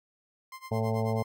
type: tone with tremolo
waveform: 30% pulse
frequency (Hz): 1046.5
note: C6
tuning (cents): 0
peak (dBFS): -37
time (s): 0.52-1.24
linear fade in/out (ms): 2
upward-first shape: sine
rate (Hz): 9.2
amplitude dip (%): 90
type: harmonic tone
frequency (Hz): 111.3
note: A2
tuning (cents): +20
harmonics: 1 / 2 / 4 / 5 / 6 / 7 / 8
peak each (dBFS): -29 / -33 / -33 / -36 / -37 / -39 / -40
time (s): 0.71-1.23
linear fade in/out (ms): 10
effects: none